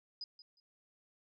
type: tone with echo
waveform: sine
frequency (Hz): 4978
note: D#8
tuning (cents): 0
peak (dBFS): -40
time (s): 0.21-0.24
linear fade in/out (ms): 2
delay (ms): 180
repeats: 2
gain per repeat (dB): -14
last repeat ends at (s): 0.6
effects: none